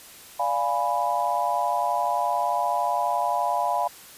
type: chord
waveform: sine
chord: D diminished seventh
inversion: none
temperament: equal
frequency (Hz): 587.3 / 698.5 / 830.6 / 987.8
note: D5 / F5 / Ab5 / Cb6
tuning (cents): 0 / 0 / 0 / 0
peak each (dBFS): -31 / -26 / -27 / -26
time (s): 0.39-3.88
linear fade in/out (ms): 10
effects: white hiss -46 dBFS RMS until 4.17 s + resampled to 32000 Hz